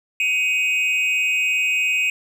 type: tone with amplitude modulation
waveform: triangle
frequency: 2518 Hz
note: D#7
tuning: 20 cents sharp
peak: -12 dBFS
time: 0.2-2.1 s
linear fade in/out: 2 ms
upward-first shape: sine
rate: 277 Hz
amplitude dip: 80%
effects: none